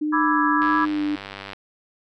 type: tone with vibrato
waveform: sine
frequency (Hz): 300.9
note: D4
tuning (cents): +42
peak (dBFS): -21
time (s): 0.01-1.16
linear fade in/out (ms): 10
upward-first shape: sine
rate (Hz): 1.6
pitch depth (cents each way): 21
type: chord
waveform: sine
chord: E dominant seventh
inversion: second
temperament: equal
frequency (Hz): 987.8 / 1174.7 / 1318.5 / 1661.2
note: B5 / D6 / E6 / G#6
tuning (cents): 0 / 0 / 0 / 0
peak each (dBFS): -23 / -23 / -26 / -24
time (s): 0.12-0.86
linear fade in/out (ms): 20
type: click train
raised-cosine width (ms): 0.3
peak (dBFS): -18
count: 91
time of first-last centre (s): 0.62-1.533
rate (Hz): 98.6
effects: none